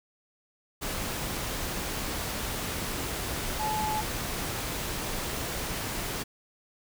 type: tone in noise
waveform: sine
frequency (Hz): 858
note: A5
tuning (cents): -44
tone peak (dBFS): -28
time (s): 3.59-4.02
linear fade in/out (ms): 20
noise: pink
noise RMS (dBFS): -33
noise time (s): 0.81-6.24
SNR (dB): +2
effects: none